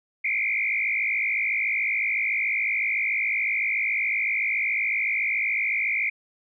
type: tone with frequency modulation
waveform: sine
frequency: 2237 Hz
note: C#7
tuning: 15 cents sharp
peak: -22 dBFS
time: 0.24-6.1 s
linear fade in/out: 10 ms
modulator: 53.8 Hz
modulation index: 3.1
effects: none